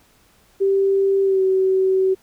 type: tone with pitch glide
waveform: sine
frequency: 390.9 to 379.1 Hz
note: G4 to F#4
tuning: -5 to +42 cents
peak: -14 dBFS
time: 0.6-2.15 s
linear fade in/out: 20 ms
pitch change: -53 cents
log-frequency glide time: 1.23-1.42 s
effects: pink hiss -56 dBFS RMS until 2.22 s